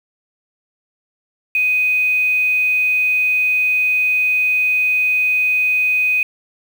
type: tone with quantisation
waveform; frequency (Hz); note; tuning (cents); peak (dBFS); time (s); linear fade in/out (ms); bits
sine; 2500; D#7; +8; -13; 1.55-6.23; 2; 6
effects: none